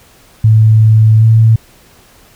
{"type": "tone with pitch glide", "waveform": "sine", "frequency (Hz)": [109.7, 111.94], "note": ["A2", "A2"], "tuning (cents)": [-5, 30], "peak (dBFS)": -3, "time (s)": [0.44, 1.56], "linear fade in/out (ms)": 5, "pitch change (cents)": 35, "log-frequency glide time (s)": [1.19, 1.24], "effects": ["pink hiss -44 dBFS RMS until 2.35 s"]}